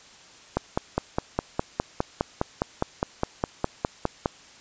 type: click train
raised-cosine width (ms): 1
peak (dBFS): -8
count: 19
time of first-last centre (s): 0.57-4.259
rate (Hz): 4.88
effects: white hiss -50 dBFS RMS until 4.6 s + resampled to 16000 Hz